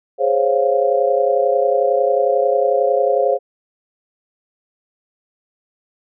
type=chord; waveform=sine; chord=Db major seventh; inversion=second; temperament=equal; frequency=415.3 / 523.3 / 554.4 / 698.5 Hz; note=Ab4 / C5 / Db5 / F5; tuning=0 / 0 / 0 / 0 cents; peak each=-20 / -17 / -18 / -20 dBFS; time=0.18-3.39 s; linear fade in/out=50 ms; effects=none